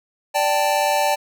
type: chord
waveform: square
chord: D suspended fourth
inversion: none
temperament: just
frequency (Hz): 587.3 / 783.1 / 881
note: D5 / G5 / A5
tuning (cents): 0 / -2 / +2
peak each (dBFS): -22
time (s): 0.34-1.16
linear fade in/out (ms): 20
effects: none